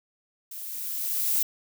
violet noise with level ramp, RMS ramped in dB -39 to -23 dBFS, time 0.51-1.43 s, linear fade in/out 5 ms, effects none

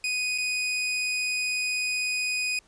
sawtooth tone with dropouts, 2489 Hz, D#7, in tune, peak -22 dBFS, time 0.04-2.59 s, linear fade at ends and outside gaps 2 ms, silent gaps 0.379-0.383 s, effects pink hiss -61 dBFS RMS until 2.67 s + resampled to 22050 Hz

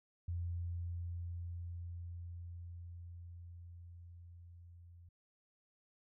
sine tone with level ramp, 86.4 Hz, F2, 18 cents flat, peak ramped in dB -36 to -55 dBFS, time 0.28-5.09 s, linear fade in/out 5 ms, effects none

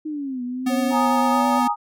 sine linear two-way sweep, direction down then up, 313.9 to 243.6 to 279.7 Hz, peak -25 dBFS, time 0.05-0.93 s, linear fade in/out 10 ms, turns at 0.43 s
square tone with vibrato, 247.8 Hz, B3, 6 cents sharp, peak -21 dBFS, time 0.66-1.68 s, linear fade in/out 10 ms, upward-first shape sine, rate 8.9 Hz, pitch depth 17 cents each way
sine tone with pitch glide, 540 to 571.4 Hz, C#5 to D5, -45 to -48 cents, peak -26 dBFS, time 0.69-1.6 s, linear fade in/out 20 ms, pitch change +97 cents, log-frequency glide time 1.29-1.44 s
sine chord, Ab suspended second, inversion none, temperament equal, 830.6 / 932.3 / 1244.5 Hz, Ab5 / Bb5 / Eb6, 0 / 0 / 0 cents, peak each -22 / -23 / -24 dBFS, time 0.9-1.76 s, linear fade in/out 50 ms
effects none

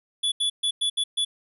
square tone bursts at uneven times, 3434 Hz, A7, 43 cents flat, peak -22 dBFS, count 6, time 0.23-0.32 / 0.4-0.5 / 0.63-0.71 / 0.81-0.9 / 0.97-1.04 / 1.17-1.25 s, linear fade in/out 10 ms, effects resampled to 32000 Hz

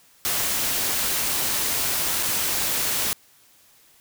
white noise with dropouts, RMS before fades -24 dBFS, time 0.25-3.13 s, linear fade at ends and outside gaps 0 ms, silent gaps 2.227-2.231 s, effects white hiss -56 dBFS RMS until 4 s

